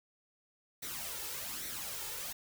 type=noise with flanger; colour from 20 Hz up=white; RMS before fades=-41 dBFS; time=0.82-2.33 s; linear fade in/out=10 ms; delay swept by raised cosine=0.5 to 2.3 ms; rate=1.2 Hz; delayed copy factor=+0.6; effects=none